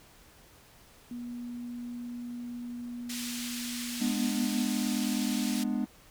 sine tone, 241.3 Hz, B3, 40 cents flat, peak -36 dBFS, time 1.11-4.66 s, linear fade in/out 2 ms
pink band-pass noise, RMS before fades -39 dBFS, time 3.09-5.64 s, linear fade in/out 10 ms, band 2800 to 11000 Hz, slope 12 dB/octave
triangle chord, G# diminished, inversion none, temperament equal with one note detuned, 207.7 / 246.9 / 296.4 Hz, G#3 / B3 / D4, 0 / 0 / +16 cents, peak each -30 / -29 / -33 dBFS, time 4-5.86 s, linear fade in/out 20 ms
effects pink hiss -57 dBFS RMS until 6.1 s

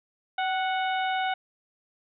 harmonic tone with a mistuned harmonic, 737 Hz, F#5, 7 cents flat, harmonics 1 / 2 / 3 / 4 / 5, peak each -26 / -32 / -36 / -38 / -40 dBFS, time 0.38-1.34 s, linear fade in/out 5 ms, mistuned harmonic 1, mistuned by +44 cents, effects none

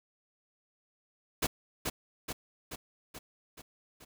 pink noise with echo, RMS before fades -29 dBFS, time 1.42-1.47 s, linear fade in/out 10 ms, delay 430 ms, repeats 6, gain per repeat -4 dB, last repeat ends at 4.05 s, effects none

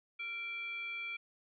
sine tone with frequency modulation, 2349 Hz, D7, in tune, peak -38 dBFS, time 0.19-1.17 s, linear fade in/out 10 ms, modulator 972 Hz, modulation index 0.48, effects none

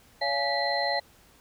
sine tone cluster, 565 / 689 / 840 / 1958 / 4120 Hz, C#5 / F5 / G#5 / B6 / C8, +33 / -24 / +19 / -15 / -28 cents, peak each -31 dBFS, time 0.21-1 s, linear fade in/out 10 ms, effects pink hiss -58 dBFS RMS until 1.4 s

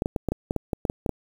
clicks, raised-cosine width 2 ms, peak -11 dBFS, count 12, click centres 0.021 / 0.059 / 0.162 / 0.287 / 0.32 / 0.509 / 0.563 / 0.732 / 0.852 / 0.899 / 1.062 / 1.093 s, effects 7-bit

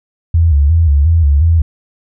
sine tone with vibrato, 77 Hz, D#2, 17 cents flat, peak -6 dBFS, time 0.34-1.62 s, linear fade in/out 5 ms, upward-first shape square, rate 2.8 Hz, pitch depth 130 cents each way, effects none

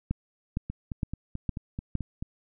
two click trains, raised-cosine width 5 ms, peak -21 / -15 dBFS, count 8 / 5, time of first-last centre 0.7-2.225 / 0.11-1.953 s, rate 4.59 / 2.17 Hz, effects none

